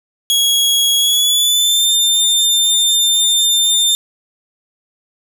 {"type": "tone with pitch glide", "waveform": "sawtooth", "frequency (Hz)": [3322, 3602], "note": ["G#7", "A7"], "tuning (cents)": [0, 40], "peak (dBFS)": -8, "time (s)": [0.3, 3.95], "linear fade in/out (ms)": 0, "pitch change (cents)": 140, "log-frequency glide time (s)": [0.97, 1.87], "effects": []}